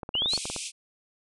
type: clicks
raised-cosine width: 1 ms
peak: -21 dBFS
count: 10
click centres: 0.032 / 0.091 / 0.153 / 0.221 / 0.259 / 0.335 / 0.377 / 0.455 / 0.5 / 0.563 s
type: exponential sweep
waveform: sine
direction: up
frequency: 2794 to 4534 Hz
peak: -24 dBFS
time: 0.14-0.37 s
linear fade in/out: 5 ms
type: band-pass noise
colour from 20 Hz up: white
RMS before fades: -36 dBFS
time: 0.28-0.72 s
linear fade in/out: 50 ms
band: 2300 to 9900 Hz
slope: 96 dB/octave
effects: none